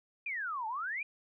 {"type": "exponential two-way sweep", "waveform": "sine", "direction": "down then up", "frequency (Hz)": [2487, 847, 2487], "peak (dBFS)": -34, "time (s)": [0.26, 1.03], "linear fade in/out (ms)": 5, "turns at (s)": 0.67, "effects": []}